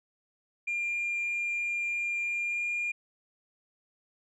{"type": "tone with pitch glide", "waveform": "sine", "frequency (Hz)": [2399, 2413], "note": ["D7", "D7"], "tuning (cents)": [36, 46], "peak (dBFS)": -27, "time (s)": [0.67, 2.92], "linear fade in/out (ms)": 10, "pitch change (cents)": 10, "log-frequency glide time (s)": [2.45, 2.63], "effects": ["tanh soft clip ceiling -26 dBFS"]}